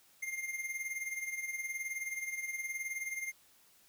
square tone with tremolo, 2112 Hz, C7, 16 cents sharp, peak -35 dBFS, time 0.22-3.32 s, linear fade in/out 10 ms, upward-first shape sine, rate 19 Hz, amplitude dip 65%, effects white hiss -65 dBFS RMS until 3.88 s

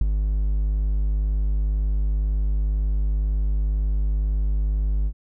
triangle tone with ADSR envelope, 51 Hz, G#1, 31 cents flat, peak -11 dBFS, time 0.01-5.13 s, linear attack 4 ms, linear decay 15 ms, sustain -6 dB, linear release 66 ms, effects none

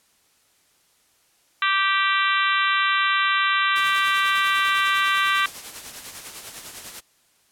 harmonic tone, 390.4 Hz, G4, 7 cents flat, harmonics 3 / 4 / 5 / 6 / 7 / 8 / 9 / 10, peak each -22 / -24 / -26 / -28 / -29 / -30 / -31 / -32 dBFS, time 1.62-5.46 s, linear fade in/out 2 ms
white noise with tremolo, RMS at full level -35 dBFS, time 3.75-7.01 s, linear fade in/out 20 ms, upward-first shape sine, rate 10 Hz, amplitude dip 50%
effects white hiss -62 dBFS RMS until 7.51 s + low-pass 12000 Hz 12 dB/octave

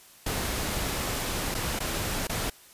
pink noise with dropouts, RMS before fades -30 dBFS, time 0.26-2.5 s, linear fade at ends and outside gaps 5 ms, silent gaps 1.544-1.548 / 1.792-1.802 / 2.272-2.294 s, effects white hiss -53 dBFS RMS until 2.73 s + resampled to 32000 Hz

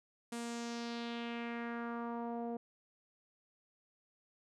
sawtooth tone with low-pass filter sweep, 235 Hz, A#3, 14 cents sharp, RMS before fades -41 dBFS, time 0.32-2.57 s, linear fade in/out 5 ms, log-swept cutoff 9500 to 600 Hz, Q 2.3, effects none

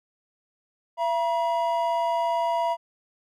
triangle tone pair together, 676 / 958.6 Hz, E5 / A#5, +43 / +48 cents, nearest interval tritone, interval 605 cents, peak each -23 dBFS, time 0.97-2.77 s, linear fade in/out 50 ms, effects none

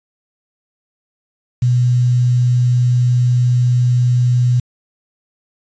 sine tone with quantisation, 123.2 Hz, B2, 4 cents flat, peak -10 dBFS, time 1.62-4.6 s, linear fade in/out 5 ms, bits 6, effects resampled to 16000 Hz

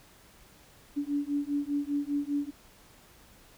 sine beating tone pair, 285 / 290 Hz, C#4 / D4, +48 / -22 cents, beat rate 5 Hz, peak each -31 dBFS, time 0.96-2.51 s, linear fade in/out 20 ms, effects pink hiss -57 dBFS RMS until 3.57 s

